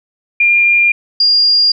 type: tone pair in turn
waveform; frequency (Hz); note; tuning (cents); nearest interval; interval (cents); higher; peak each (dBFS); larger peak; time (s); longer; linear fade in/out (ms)
sine; 2402 / 4818; D7 / D8; +38 / +43; octave; 1205; second; -7; neither; 0.4-0.92 / 1.2-1.72; neither; 5
effects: none